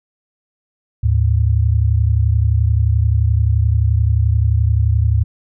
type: tone pair together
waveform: sine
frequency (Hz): 76.1 / 107.62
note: D#2 / A2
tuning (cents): -38 / -38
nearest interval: tritone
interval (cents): 600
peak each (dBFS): -14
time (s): 1.03-5.24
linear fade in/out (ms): 10
effects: none